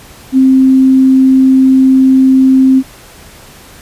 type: tone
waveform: sine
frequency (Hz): 263.2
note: C4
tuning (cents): +10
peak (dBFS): -3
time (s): 0.32-2.83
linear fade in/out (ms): 50
effects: pink hiss -36 dBFS RMS until 3.81 s + resampled to 32000 Hz